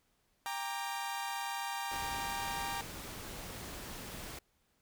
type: chord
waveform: sawtooth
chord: G minor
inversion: none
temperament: equal with one note detuned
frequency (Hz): 795.9 / 932.3 / 1174.7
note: G5 / Bb5 / D6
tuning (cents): +26 / 0 / 0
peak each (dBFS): -36 / -36 / -41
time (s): 0.46-2.81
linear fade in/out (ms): 0
type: noise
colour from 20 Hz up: pink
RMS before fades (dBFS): -45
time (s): 1.91-4.39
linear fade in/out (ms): 5
effects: pink hiss -75 dBFS RMS until 4.81 s